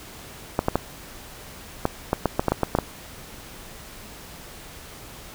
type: clicks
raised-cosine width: 1 ms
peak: -5 dBFS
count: 12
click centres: 0.591 / 0.684 / 0.756 / 1.854 / 2.131 / 2.257 / 2.395 / 2.483 / 2.52 / 2.633 / 2.751 / 2.787 s
effects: pink hiss -42 dBFS RMS until 5.34 s